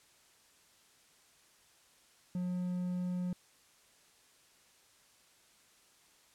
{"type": "tone", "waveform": "triangle", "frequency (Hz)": 179.8, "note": "F#3", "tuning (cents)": -49, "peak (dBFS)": -31, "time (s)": [2.35, 3.33], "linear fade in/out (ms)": 2, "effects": ["white hiss -65 dBFS RMS until 6.34 s", "low-pass 10000 Hz 12 dB/octave"]}